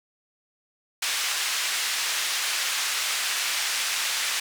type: band-pass noise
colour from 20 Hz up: pink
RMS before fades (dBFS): -27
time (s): 1.02-4.4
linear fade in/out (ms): 5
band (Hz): 1800 to 8900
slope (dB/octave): 12
effects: none